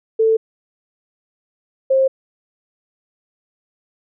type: tone pair in turn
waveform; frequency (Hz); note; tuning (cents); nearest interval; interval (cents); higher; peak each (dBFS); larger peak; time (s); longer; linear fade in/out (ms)
sine; 444.7 / 531.8; A4 / C5; +18 / +28; minor third; 310; second; -11; neither; 0.19-0.37 / 1.9-2.08; neither; 10
effects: none